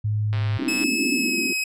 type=tone; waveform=sine; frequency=105.9 Hz; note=G#2; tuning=34 cents sharp; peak=-20 dBFS; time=0.04-0.58 s; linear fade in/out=10 ms
type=click train; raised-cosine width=0.3 ms; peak=-19 dBFS; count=68; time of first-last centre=0.33-0.838 s; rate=132 Hz
type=band-pass noise; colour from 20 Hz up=pink; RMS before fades=-26 dBFS; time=0.59-1.53 s; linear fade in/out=5 ms; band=230 to 340 Hz; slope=48 dB/octave
type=tone with pitch glide; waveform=sawtooth; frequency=2591 to 2545 Hz; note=E7 to D#7; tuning=-30 to +39 cents; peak=-19 dBFS; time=0.68-1.64 s; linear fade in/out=5 ms; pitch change=-31 cents; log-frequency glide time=1.14-1.4 s
effects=low-pass 12000 Hz 12 dB/octave